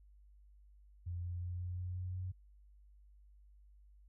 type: tone with pitch steps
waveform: sine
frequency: 87.31 / 88.07 / 88.84 / 89.61 / 90.39 / 91.18 / 91.97 Hz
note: F2 / F2 / F2 / F2 / F#2 / F#2 / F#2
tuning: 0 / +15 / +30 / +45 / -40 / -25 / -10 cents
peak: -38 dBFS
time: 1.06-2.32 s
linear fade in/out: 10 ms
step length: 180 ms
effects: added 50 Hz sine -59 dBFS peak until 4.08 s